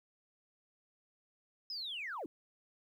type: linear sweep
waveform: sine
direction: down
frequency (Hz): 5200 to 246.9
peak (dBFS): -38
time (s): 1.7-2.26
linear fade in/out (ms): 2
effects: tanh soft clip ceiling -34 dBFS + 12-bit